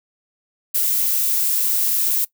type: noise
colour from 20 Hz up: violet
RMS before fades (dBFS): -19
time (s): 0.74-2.25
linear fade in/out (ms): 10
effects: noise-tail reverb RT60 0.1 s tail -20 dB re dry